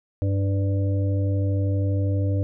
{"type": "harmonic tone with a mistuned harmonic", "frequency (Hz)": 98.2, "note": "G2", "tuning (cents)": 4, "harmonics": [1, 3, 5, 6], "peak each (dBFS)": [-20, -30, -34, -36], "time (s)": [0.22, 2.43], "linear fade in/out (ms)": 0, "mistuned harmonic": 5, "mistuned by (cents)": 20, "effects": []}